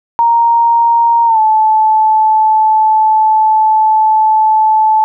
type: tone with pitch glide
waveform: sine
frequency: 932.3 to 869.9 Hz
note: A#5 to A5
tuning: 0 to -20 cents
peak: -6 dBFS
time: 0.19-5.04 s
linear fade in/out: 0 ms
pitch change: -120 cents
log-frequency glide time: 1.26-1.39 s
effects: none